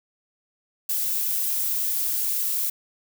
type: noise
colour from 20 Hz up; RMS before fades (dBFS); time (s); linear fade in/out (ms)
violet; -25; 0.89-2.7; 5
effects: none